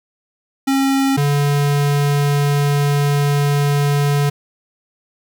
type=tone pair in turn; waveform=square; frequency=271.2 / 143.66 Hz; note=C#4 / D3; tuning=-38 / -38 cents; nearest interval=major seventh; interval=1100 cents; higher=first; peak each=-14 dBFS; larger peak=neither; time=0.67-1.17 / 1.17-4.3 s; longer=second; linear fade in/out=10 ms; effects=none